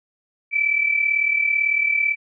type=tone pair together; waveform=sine; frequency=2311 / 2349 Hz; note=D7 / D7; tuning=-28 / 0 cents; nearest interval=unison; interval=28 cents; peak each=-18 / -23 dBFS; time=0.51-2.16 s; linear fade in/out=50 ms; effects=none